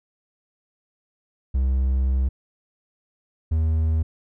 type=tone pair in turn; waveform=triangle; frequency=65.41 / 79.66 Hz; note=C2 / D#2; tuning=0 / +41 cents; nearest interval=minor third; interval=341 cents; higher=second; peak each=-16 dBFS; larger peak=neither; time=1.54-2.29 / 3.51-4.03 s; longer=first; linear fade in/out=10 ms; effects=none